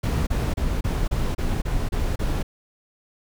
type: noise bursts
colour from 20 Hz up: brown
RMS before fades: -23 dBFS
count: 9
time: 0.03-2.43 s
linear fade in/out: 10 ms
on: 240 ms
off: 30 ms
effects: none